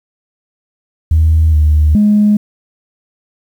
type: tone with pitch steps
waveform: sine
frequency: 79.5 / 76 / 208.9 Hz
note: D#2 / D#2 / G#3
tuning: +38 / -40 / +10 cents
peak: -5 dBFS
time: 1.11-2.37 s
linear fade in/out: 5 ms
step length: 420 ms
effects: tanh soft clip ceiling -2 dBFS + 7-bit